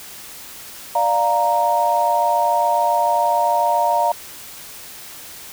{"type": "chord", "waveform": "sine", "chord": "Bb major", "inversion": "first", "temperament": "equal with one note detuned", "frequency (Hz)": [591.4, 698.5, 932.3], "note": ["D5", "F5", "Bb5"], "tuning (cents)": [12, 0, 0], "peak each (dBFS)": [-22, -19, -17], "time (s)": [0.95, 4.12], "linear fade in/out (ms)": 5, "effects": ["white hiss -37 dBFS RMS until 5.52 s"]}